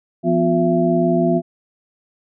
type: tone cluster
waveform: sine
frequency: 171.6 / 249.1 / 355.1 / 671 Hz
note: F3 / B3 / F4 / E5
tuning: -30 / +15 / +29 / +31 cents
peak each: -19 dBFS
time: 0.23-1.42 s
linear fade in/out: 50 ms
effects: none